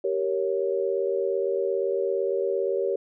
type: chord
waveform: sine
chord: G diminished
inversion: none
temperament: equal with one note detuned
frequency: 388.6 / 466.2 / 554.4 Hz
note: G4 / Bb4 / Db5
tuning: -15 / 0 / 0 cents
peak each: -26 / -28 / -28 dBFS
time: 0.04-2.96 s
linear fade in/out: 5 ms
effects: none